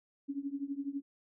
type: tone with tremolo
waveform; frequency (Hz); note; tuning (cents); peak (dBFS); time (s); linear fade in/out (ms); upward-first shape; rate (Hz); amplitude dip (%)
sine; 279.6; C#4; +15; -31; 0.28-1.02; 20; triangle; 12; 95
effects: none